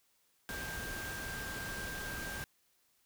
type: tone in noise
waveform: sine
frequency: 1587 Hz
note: G6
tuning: 21 cents sharp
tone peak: -42 dBFS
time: 0.49-2.44 s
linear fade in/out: 0 ms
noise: pink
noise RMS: -43 dBFS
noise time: 0.49-2.44 s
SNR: -2 dB
effects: white hiss -73 dBFS RMS until 3.05 s